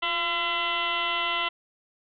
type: tone with frequency modulation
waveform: sine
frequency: 2031 Hz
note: B6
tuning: 48 cents sharp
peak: -24 dBFS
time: 0.02-1.49 s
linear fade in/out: 10 ms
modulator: 336 Hz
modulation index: 3.9
effects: none